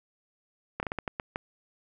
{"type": "slowing click train", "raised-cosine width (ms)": 0.5, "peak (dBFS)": -16, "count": 8, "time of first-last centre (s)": [0.8, 1.359], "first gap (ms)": 29, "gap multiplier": 1.33, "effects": []}